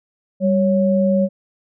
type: tone pair together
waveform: sine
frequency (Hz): 196 / 554.4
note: G3 / C#5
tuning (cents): 0 / 0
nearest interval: octave + tritone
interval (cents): 1800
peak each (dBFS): -15 / -17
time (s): 0.4-1.29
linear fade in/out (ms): 50
effects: none